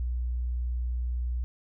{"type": "tone", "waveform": "sine", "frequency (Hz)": 60.8, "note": "B1", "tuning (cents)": -26, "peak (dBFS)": -27, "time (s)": [0, 1.44], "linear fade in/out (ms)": 0, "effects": []}